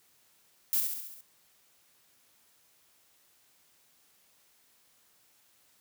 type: noise with echo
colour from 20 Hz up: violet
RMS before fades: -27 dBFS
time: 0.73-0.8 s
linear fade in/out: 0 ms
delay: 68 ms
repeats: 6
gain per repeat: -4 dB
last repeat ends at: 1.208 s
effects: white hiss -66 dBFS RMS until 5.8 s + high-pass 60 Hz 12 dB/octave